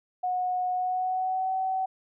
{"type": "tone with pitch glide", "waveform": "sine", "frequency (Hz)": [730, 757.5], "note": ["F#5", "F#5"], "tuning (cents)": [-24, 40], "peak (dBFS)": -25, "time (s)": [0.23, 1.86], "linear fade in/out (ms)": 10, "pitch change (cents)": 64, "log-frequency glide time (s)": [0.72, 1.53], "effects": []}